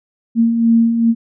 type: beating tone pair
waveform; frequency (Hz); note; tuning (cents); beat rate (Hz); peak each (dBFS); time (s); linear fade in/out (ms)
sine; 227.8 / 230.3; A#3 / A#3; -40 / -21; 2.5; -19 / -10; 0.35-1.15; 50
effects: none